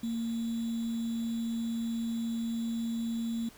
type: tone with sample-and-hold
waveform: sine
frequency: 230 Hz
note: A#3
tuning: 23 cents flat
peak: -30 dBFS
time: 0.03-3.49 s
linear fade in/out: 5 ms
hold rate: 3675 Hz
effects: pink hiss -55 dBFS RMS until 3.57 s